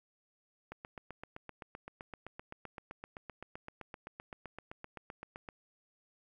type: click train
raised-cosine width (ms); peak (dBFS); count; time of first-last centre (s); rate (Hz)
0.5; -29; 38; 0.72-5.488; 7.76
effects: 11-bit